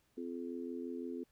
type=harmonic tone; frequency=85.9 Hz; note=F2; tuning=28 cents flat; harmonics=3 / 4 / 5; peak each=-42 / -44 / -46 dBFS; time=0.17-1.24 s; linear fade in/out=10 ms; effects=pink hiss -75 dBFS RMS until 1.31 s